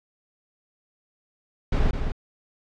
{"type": "noise with echo", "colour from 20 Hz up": "brown", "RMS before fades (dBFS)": -20, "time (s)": [1.72, 1.91], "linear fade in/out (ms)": 5, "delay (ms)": 210, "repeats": 1, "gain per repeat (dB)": -6, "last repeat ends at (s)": 2.12, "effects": ["low-pass 4000 Hz 12 dB/octave"]}